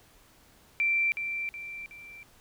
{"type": "tone with echo", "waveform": "sine", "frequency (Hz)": 2349, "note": "D7", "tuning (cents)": 0, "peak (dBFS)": -23, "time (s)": [0.8, 1.12], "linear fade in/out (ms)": 0, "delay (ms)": 370, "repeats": 3, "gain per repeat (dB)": -7, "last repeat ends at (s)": 2.23, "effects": ["pink hiss -59 dBFS RMS until 2.4 s"]}